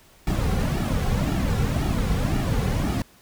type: noise with flanger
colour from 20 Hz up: brown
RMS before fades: -23 dBFS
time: 0.27-3.02 s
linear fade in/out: 2 ms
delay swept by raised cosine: 1.9 to 3.3 ms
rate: 1.9 Hz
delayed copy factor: -0.65
effects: pink hiss -54 dBFS RMS until 3.21 s